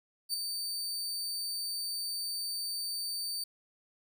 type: tone with ADSR envelope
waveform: sawtooth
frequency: 4593 Hz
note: D8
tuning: 39 cents flat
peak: -25 dBFS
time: 0.29-3.44 s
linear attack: 47 ms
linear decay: 6 ms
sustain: -6 dB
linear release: 5 ms
effects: none